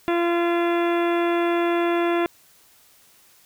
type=harmonic tone; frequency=343.3 Hz; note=F4; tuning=30 cents flat; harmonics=1 / 2 / 3 / 4 / 5 / 6 / 7 / 8 / 10; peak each=-20 / -26 / -30 / -32 / -34 / -36 / -37 / -38 / -40 dBFS; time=0.08-2.26 s; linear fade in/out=0 ms; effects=white hiss -55 dBFS RMS until 3.45 s